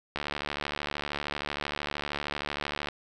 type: click train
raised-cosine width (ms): 0.3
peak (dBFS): -15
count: 200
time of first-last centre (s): 0.16-2.886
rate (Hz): 73
effects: none